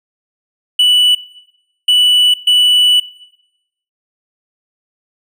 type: tone bursts at uneven times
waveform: triangle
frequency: 2963 Hz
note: F#7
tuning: 2 cents sharp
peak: -5 dBFS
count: 3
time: 0.79-1.15 / 1.88-2.34 / 2.47-3 s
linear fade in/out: 5 ms
effects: noise-tail reverb RT60 0.9 s tail -19 dB re dry